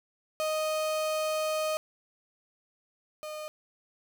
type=tone pair in turn; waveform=35% pulse; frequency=622.3 / 612.3 Hz; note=D#5 / D#5; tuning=0 / -28 cents; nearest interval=unison; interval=28 cents; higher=first; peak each=-26 / -35 dBFS; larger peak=first; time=0.4-1.77 / 3.23-3.48 s; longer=first; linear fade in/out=0 ms; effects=none